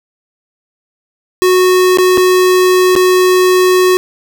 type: tone with dropouts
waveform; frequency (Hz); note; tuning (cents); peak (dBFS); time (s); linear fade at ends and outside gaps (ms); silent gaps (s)
square; 367.6; F#4; -11; -7; 1.42-3.97; 0; 1.973-1.985 / 2.174-2.179 / 2.953-2.962
effects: none